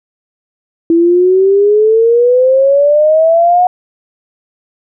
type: exponential sweep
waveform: sine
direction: up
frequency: 329.6 to 731 Hz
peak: -5 dBFS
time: 0.9-3.67 s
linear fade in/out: 2 ms
effects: none